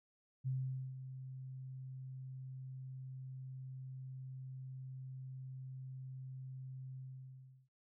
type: tone with ADSR envelope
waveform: sine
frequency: 130.81 Hz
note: C3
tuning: in tune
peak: -34 dBFS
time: 0.44-7.69 s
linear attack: 31 ms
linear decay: 470 ms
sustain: -11 dB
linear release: 720 ms
effects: none